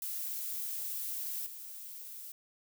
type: noise with level steps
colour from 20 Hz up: violet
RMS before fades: -38 / -46 dBFS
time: 0.02-2.32 s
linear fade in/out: 2 ms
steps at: 1.46 s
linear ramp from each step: 5 ms
effects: none